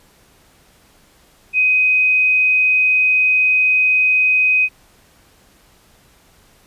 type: tone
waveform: sine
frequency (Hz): 2512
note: D#7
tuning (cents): +16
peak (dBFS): -11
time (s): 1.53-4.69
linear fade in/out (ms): 50
effects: pink hiss -52 dBFS RMS until 6.66 s + resampled to 32000 Hz